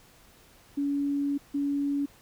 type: tone pair in turn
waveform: sine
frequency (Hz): 283.4 / 283.4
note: C#4 / C#4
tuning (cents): +38 / +38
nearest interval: unison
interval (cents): 0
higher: neither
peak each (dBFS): -25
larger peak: neither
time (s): 0.77-1.38 / 1.54-2.06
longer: first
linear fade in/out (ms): 10
effects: pink hiss -57 dBFS RMS until 2.21 s